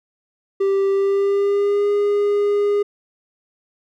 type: tone with pitch glide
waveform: triangle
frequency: 392 to 409.4 Hz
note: G4 to G#4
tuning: 0 to -25 cents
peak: -13 dBFS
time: 0.6-2.83 s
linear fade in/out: 10 ms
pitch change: +75 cents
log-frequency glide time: 0.91-1.89 s
effects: none